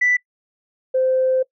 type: tone pair in turn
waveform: sine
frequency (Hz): 1979 / 518.9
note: B6 / C5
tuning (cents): +3 / -14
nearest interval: octave + major seventh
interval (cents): 2317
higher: first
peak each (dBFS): -13 / -14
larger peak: first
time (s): 0.01-0.17 / 0.94-1.43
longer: second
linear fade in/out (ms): 10
effects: noise-tail reverb RT60 0.1 s tail -23 dB re dry + tanh soft clip ceiling -9 dBFS